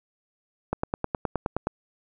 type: click train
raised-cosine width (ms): 1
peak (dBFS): -11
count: 10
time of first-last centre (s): 0.73-1.67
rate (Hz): 9.57
effects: none